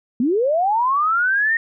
sine linear sweep, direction up, 222.3 to 1864.7 Hz, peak -15 dBFS, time 0.2-1.57 s, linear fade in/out 2 ms, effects none

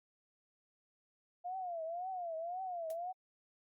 sine tone with vibrato, 698.5 Hz, F5, in tune, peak -38 dBFS, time 1.44-3.13 s, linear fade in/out 20 ms, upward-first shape triangle, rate 1.9 Hz, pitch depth 170 cents each way
blue noise with exponential decay, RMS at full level -47 dBFS, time 2.9-2.97 s, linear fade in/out 2 ms, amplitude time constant 15 ms
effects AAC 64 kbps

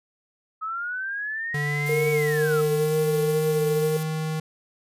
sine linear two-way sweep, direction up then down, 1269 to 2257 to 1269 Hz, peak -27 dBFS, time 0.61-2.62 s, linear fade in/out 20 ms, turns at 2.11 s
square tone with pitch glide, 146.5 to 157.01 Hz, D3 to D#3, -4 to +16 cents, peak -26 dBFS, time 1.54-4.4 s, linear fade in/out 5 ms, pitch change +120 cents, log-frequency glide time 1.92-3.07 s
blue noise, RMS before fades -37 dBFS, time 1.86-4.03 s, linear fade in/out 0 ms
sine tone with vibrato, 456.4 Hz, A#4, 37 cents flat, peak -21 dBFS, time 1.89-3.97 s, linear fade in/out 5 ms, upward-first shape triangle, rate 2.1 Hz, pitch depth 35 cents each way
effects resampled to 32000 Hz

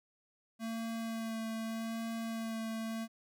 square tone with vibrato, 225.4 Hz, A3, 42 cents sharp, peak -37 dBFS, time 0.59-3.08 s, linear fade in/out 50 ms, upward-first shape sine, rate 0.82 Hz, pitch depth 15 cents each way, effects none

